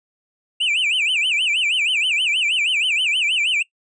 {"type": "tone with vibrato", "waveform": "triangle", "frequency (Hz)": 2666, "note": "E7", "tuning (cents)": 19, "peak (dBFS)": -15, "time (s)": [0.6, 3.63], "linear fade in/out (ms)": 10, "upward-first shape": "sine", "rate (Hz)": 6.3, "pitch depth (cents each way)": 250, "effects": ["noise-tail reverb RT60 0.1 s tail -22 dB re dry", "resampled to 22050 Hz"]}